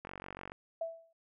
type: click train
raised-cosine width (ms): 0.5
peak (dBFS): -28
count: 23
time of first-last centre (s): 0.05-0.519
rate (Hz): 46.9
type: tone with exponential decay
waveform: sine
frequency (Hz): 659.3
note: E5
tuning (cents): 0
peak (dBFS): -31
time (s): 0.81-1.13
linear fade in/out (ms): 5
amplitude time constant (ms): 68
effects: none